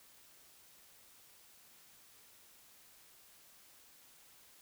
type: silence
effects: white hiss -62 dBFS RMS until 4.61 s